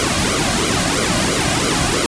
pink noise with flanger, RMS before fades -17 dBFS, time 0-2.06 s, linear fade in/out 0 ms, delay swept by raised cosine 1.1 to 2.3 ms, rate 3 Hz, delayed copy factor -0.8, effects resampled to 22050 Hz

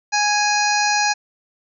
harmonic tone, 830.6 Hz, G#5, in tune, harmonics 1 / 2 / 3 / 5 / 6 / 7 / 8, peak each -19 / -22 / -24 / -26 / -27 / -27 / -28 dBFS, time 0.12-1.14 s, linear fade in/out 20 ms, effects none

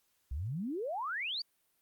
sine exponential sweep, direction up, 59.9 to 4800 Hz, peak -34 dBFS, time 0.31-1.42 s, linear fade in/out 5 ms, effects white hiss -75 dBFS RMS until 1.81 s + Opus 48 kbps

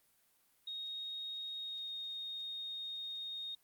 sine tone with pitch glide, 3737 to 3709 Hz, A#7 to A#7, +4 to -9 cents, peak -40 dBFS, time 0.67-3.55 s, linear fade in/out 5 ms, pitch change -13 cents, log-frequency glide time 1.58-1.92 s, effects white hiss -72 dBFS RMS until 3.63 s + Opus 32 kbps

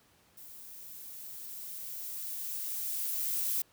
violet noise with level ramp, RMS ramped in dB -50 to -31 dBFS, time 0.37-3.62 s, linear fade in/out 5 ms, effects pink hiss -65 dBFS RMS until 3.72 s + high-pass 80 Hz 12 dB/octave

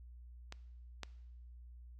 clicks, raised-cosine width 0.2 ms, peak -28 / -24 dBFS, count 2, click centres 0.524 / 1.033 s, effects noise-tail reverb RT60 0.9 s tail -20 dB re dry + added 60 Hz sine -51 dBFS peak until 1.99 s

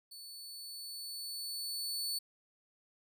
sawtooth tone with level ramp, 4460 Hz, C#8, 10 cents sharp, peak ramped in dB -45 to -31 dBFS, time 0.11-2.19 s, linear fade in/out 10 ms, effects none

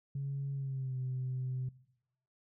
sine tone with pitch glide, 138.59 to 128.56 Hz, C#3 to C3, 0 to -30 cents, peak -33 dBFS, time 0.15-1.69 s, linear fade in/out 5 ms, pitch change -130 cents, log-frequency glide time 0.53-0.98 s, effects noise-tail reverb RT60 0.8 s tail -20 dB re dry + tanh soft clip ceiling -30 dBFS

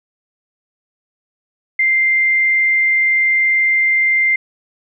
sine tone, 2093 Hz, C7, in tune, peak -11 dBFS, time 1.79-4.36 s, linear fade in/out 5 ms, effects none

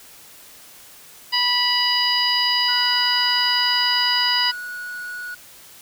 harmonic tone, 981 Hz, B5, 12 cents flat, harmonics 1 / 2 / 3 / 4 / 5, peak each -25 / -25 / -22 / -30 / -20 dBFS, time 1.32-4.52 s, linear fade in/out 20 ms
triangle tone, 1463 Hz, F#6, 20 cents flat, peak -27 dBFS, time 2.68-5.35 s, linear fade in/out 10 ms
effects white hiss -45 dBFS RMS until 5.81 s

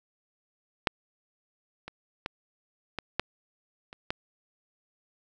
clicks, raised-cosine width 0.3 ms, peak -6 / -23 / -16 / -16 / -9 / -27 / -13 dBFS, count 7, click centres 0.872 / 1.88 / 2.261 / 2.987 / 3.196 / 3.929 / 4.105 s, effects none

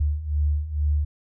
sine beating tone pair, 72.8 / 75 Hz, D2 / D2, -15 / +37 cents, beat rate 2.2 Hz, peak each -26 / -22 dBFS, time 0-1.05 s, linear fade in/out 10 ms, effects none

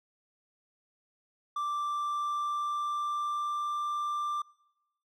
triangle tone with pitch glide, 1174.7 to 1183.6 Hz, D6 to D6, 0 to +13 cents, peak -28 dBFS, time 1.56-4.42 s, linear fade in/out 5 ms, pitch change +13 cents, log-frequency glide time 1.76-3.85 s, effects noise-tail reverb RT60 0.9 s tail -23 dB re dry

